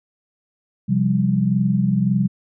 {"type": "chord", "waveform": "sine", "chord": "C suspended fourth", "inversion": "none", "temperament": "just", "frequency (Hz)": [130.81, 174.42, 196.22], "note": ["C3", "F3", "G3"], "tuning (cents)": [0, -2, 2], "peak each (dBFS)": [-21, -21, -18], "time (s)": [0.88, 2.28], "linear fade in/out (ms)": 20, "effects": []}